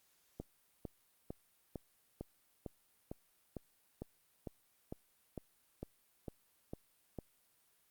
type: click train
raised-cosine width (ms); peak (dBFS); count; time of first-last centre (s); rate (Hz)
2; -29; 16; 0.4-7.187; 2.21
effects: white hiss -73 dBFS RMS until 7.9 s + Opus 48 kbps